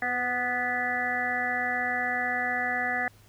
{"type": "harmonic tone with a mistuned harmonic", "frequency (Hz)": 246.9, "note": "B3", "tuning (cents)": 0, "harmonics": [1, 2, 3, 5, 6, 7, 8], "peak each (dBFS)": [-39, -40, -31, -40, -39, -30, -31], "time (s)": [0.02, 3.08], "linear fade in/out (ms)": 2, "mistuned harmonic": 2, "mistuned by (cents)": 27, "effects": ["added 104 Hz sine -55 dBFS peak until 3.28 s", "pink hiss -59 dBFS RMS until 3.28 s"]}